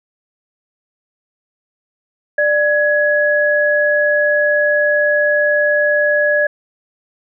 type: tone pair together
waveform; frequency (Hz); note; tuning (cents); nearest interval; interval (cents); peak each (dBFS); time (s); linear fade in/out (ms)
sine; 593 / 1677.3; D5 / G#6; +17 / +17; octave + tritone; 1800; -14; 2.38-6.47; 5
effects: none